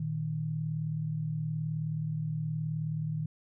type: tone pair together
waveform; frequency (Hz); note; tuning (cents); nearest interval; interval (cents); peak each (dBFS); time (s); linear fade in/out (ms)
sine; 116.54 / 155.56; A#2 / D#3; 0 / 0; perfect fourth; 500; -37 / -31; 0-3.26; 5
effects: none